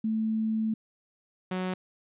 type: tone pair in turn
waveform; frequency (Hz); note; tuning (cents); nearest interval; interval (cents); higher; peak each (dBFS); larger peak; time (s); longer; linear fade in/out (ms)
sine / sawtooth; 220 / 184.6; A3 / F#3; 0 / -4; minor third; 304; first; -25; neither; 0.04-0.74 / 1.51-1.74; first; 5
effects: resampled to 8000 Hz + 11-bit